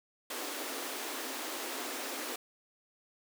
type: high-pass noise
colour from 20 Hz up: pink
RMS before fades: -39 dBFS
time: 0.3-2.36 s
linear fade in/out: 5 ms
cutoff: 250 Hz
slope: 96 dB/octave
effects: none